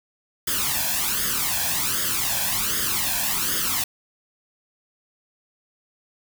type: noise with flanger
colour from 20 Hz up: white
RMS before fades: -24 dBFS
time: 0.47-3.84 s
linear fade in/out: 5 ms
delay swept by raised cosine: 0.6 to 1.22 ms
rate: 1.3 Hz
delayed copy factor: +0.75
effects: none